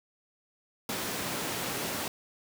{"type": "high-pass noise", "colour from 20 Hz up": "pink", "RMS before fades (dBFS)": -34, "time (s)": [0.89, 2.08], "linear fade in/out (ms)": 2, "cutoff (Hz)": 170, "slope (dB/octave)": 12, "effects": []}